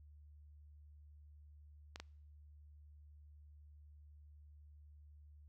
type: clicks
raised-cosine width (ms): 0.2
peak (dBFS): -29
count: 2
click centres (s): 1.959 / 2
effects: noise-tail reverb RT60 0.7 s tail -26 dB re dry + added 74 Hz sine -57 dBFS peak until 5.48 s